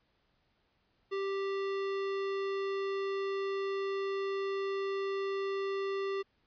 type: tone with hard clipping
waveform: sine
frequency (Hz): 392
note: G4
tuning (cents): 0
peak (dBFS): -34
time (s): 1.11-6.23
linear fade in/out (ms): 20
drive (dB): 18
effects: pink hiss -74 dBFS RMS until 6.46 s + resampled to 11025 Hz